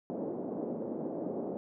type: band-pass noise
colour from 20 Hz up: pink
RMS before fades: -37 dBFS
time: 0.1-1.57 s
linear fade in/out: 0 ms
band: 210 to 590 Hz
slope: 24 dB/octave
effects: none